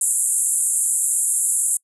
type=band-pass noise; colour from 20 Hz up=white; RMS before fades=-20 dBFS; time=0.01-1.77 s; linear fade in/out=2 ms; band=7300 to 11000 Hz; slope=96 dB/octave; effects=noise-tail reverb RT60 0.1 s tail -25 dB re dry